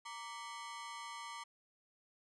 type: ring-modulated tone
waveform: sawtooth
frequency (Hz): 1049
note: C6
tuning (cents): +4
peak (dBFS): -38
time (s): 0.05-1.44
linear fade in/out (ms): 10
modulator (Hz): 117
effects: resampled to 22050 Hz + 13-bit